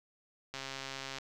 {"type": "click train", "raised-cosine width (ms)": 0.2, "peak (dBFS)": -23, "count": 88, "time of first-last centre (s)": [0.54, 1.184], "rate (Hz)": 135, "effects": []}